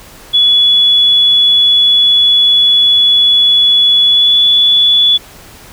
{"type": "tone with pitch glide", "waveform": "sine", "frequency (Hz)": [3405, 3431], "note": ["G#7", "A7"], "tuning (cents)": [42, -44], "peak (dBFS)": -5, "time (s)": [0.33, 5.18], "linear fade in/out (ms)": 20, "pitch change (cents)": 14, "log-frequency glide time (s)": [4.05, 4.38], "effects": ["pink hiss -36 dBFS RMS until 5.72 s"]}